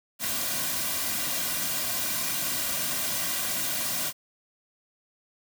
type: noise with comb filter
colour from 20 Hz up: white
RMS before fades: -29 dBFS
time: 0.19-4.13 s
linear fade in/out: 50 ms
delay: 2.3 ms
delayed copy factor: -0.7
effects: none